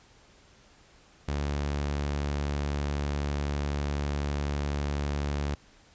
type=tone; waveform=sawtooth; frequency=72 Hz; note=D2; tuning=34 cents flat; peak=-24 dBFS; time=1.28-5.55 s; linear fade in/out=5 ms; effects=pink hiss -58 dBFS RMS until 5.94 s + resampled to 16000 Hz